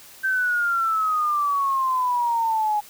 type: exponential sweep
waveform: sine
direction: down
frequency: 1562 to 830.6 Hz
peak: -19 dBFS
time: 0.23-2.81 s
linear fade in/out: 20 ms
effects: white hiss -46 dBFS RMS until 2.89 s